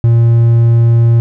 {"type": "tone", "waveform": "triangle", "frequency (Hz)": 116.54, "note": "A#2", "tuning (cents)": 0, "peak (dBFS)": -3, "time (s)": [0.04, 1.2], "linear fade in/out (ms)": 0, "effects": []}